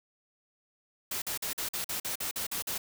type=noise bursts; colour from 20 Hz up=white; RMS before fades=-34 dBFS; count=11; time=1.11-2.78 s; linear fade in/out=5 ms; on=110 ms; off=46 ms; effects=none